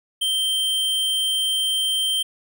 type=tone; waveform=square; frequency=3136 Hz; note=G7; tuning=in tune; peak=-20 dBFS; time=0.21-2.23 s; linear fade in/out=10 ms; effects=none